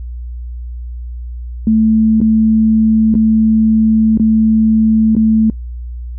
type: tone with dropouts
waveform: sine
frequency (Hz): 220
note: A3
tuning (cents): 0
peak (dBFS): -7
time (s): 1.67-5.5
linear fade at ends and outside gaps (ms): 2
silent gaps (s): 2.204-2.214 / 3.142-3.151 / 4.175-4.197 / 5.152-5.165
effects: noise-tail reverb RT60 0.1 s tail -24 dB re dry + added 60 Hz sine -22 dBFS peak until 6.18 s